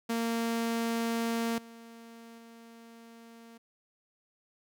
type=tone with level steps; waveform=sawtooth; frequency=230.3 Hz; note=A#3; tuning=21 cents flat; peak=-25 / -44 / -46 dBFS; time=0.09-3.58 s; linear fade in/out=10 ms; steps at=1.58 / 2.38 s; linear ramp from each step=2 ms; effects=none